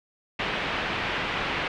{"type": "low-pass noise", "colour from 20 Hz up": "white", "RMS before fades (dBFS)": -29, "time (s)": [0.39, 1.68], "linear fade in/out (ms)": 5, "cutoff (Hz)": 2900, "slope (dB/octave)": 24, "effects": []}